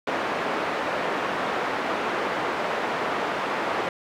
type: band-pass noise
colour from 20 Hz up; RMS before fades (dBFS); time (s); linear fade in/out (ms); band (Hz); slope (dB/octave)
pink; -27; 0.07-3.89; 2; 400 to 1800; 12
effects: none